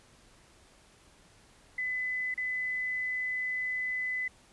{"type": "tone with dropouts", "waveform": "sine", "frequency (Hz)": 2009, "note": "B6", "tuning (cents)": 29, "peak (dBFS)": -30, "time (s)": [1.78, 4.28], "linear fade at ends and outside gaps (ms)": 5, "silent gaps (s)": [2.342, 2.376], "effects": ["pink hiss -60 dBFS RMS until 4.52 s", "resampled to 24000 Hz"]}